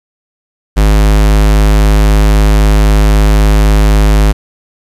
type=tone; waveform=square; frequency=51.91 Hz; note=G#1; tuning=in tune; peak=-5 dBFS; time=0.76-4.33 s; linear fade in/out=20 ms; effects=resampled to 32000 Hz + 7-bit